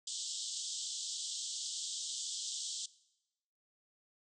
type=band-pass noise; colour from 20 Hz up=white; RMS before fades=-41 dBFS; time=0.07-2.86 s; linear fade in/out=5 ms; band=3100 to 8200 Hz; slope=96 dB/octave; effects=noise-tail reverb RT60 0.9 s tail -20 dB re dry